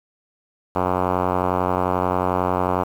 5% pulse tone with low-pass filter, 91.2 Hz, F#2, 24 cents flat, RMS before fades -21 dBFS, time 0.75-2.84 s, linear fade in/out 10 ms, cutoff 1100 Hz, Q 1.6, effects 7-bit

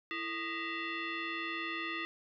sine tone with frequency modulation, 332.4 Hz, E4, 15 cents sharp, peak -35 dBFS, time 0.11-2.05 s, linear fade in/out 0 ms, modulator 782 Hz, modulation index 3.6, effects none

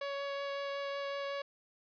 sawtooth tone with vibrato, 560 Hz, C#5, 18 cents sharp, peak -32 dBFS, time 0.01-1.42 s, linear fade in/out 5 ms, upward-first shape triangle, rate 5.4 Hz, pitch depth 9 cents each way, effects resampled to 11025 Hz

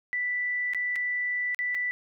sine tone with dropouts, 1975.5 Hz, B6, in tune, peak -26 dBFS, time 0.13-1.91 s, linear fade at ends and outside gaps 0 ms, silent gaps 0.735-0.747 / 0.957-0.961 / 1.546-1.59 / 1.746-1.75 s, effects none

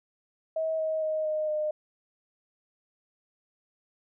sine tone with pitch steps, 640 / 632.3 / 624.7 / 617.1 / 609.7 Hz, D#5 / D#5 / D#5 / D#5 / D#5, +49 / +28 / +7 / -14 / -35 cents, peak -26 dBFS, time 0.56-1.71 s, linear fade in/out 5 ms, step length 230 ms, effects none

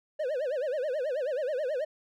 triangle tone with vibrato, 554.4 Hz, C#5, in tune, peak -26 dBFS, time 0.19-1.85 s, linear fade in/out 10 ms, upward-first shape sine, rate 9.3 Hz, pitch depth 220 cents each way, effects none

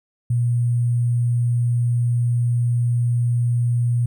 sine tone with sample-and-hold, 120 Hz, B2, 49 cents flat, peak -16 dBFS, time 0.3-4.06 s, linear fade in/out 5 ms, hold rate 8820 Hz, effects none

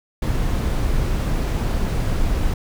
brown noise, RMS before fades -20 dBFS, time 0.22-2.54 s, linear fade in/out 5 ms, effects none

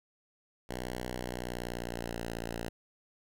5% pulse tone with pitch glide, 61.74 to 57.61 Hz, B1 to A#1, 0 to -20 cents, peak -25 dBFS, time 0.69-2.69 s, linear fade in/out 5 ms, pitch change -120 cents, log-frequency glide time 1.2-2.27 s, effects none

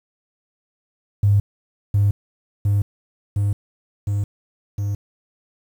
triangle tone with echo, 101.5 Hz, G#2, 39 cents flat, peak -8 dBFS, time 1.23-1.4 s, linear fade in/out 5 ms, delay 710 ms, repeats 5, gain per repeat -2 dB, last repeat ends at 4.95 s, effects tanh soft clip ceiling -10 dBFS + 8-bit

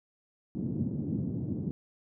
white band-pass noise, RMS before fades -33 dBFS, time 0.55-1.71 s, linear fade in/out 0 ms, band 100 to 260 Hz, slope 24 dB/octave, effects none

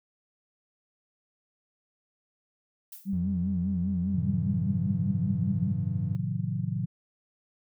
violet noise with exponential decay, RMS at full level -40 dBFS, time 2.92-3.21 s, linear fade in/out 5 ms, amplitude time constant 61 ms
sine tone with vibrato, 185 Hz, F#3, in tune, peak -26 dBFS, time 3.05-5.74 s, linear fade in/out 50 ms, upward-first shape sine, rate 5 Hz, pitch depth 120 cents each way
triangle tone with pitch glide, 87.31 to 97.44 Hz, F2 to G2, 0 to -10 cents, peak -31 dBFS, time 3.13-6.15 s, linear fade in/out 0 ms, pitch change +190 cents, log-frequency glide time 4.04-4.88 s
sine chord, A diminished seventh, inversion none, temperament equal with one note detuned, 110 / 130.81 / 155.56 / 180.35 Hz, A2 / C3 / Eb3 / Gb3, 0 / 0 / 0 / -44 cents, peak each -33 dBFS, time 4.14-6.86 s, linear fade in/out 10 ms
effects none

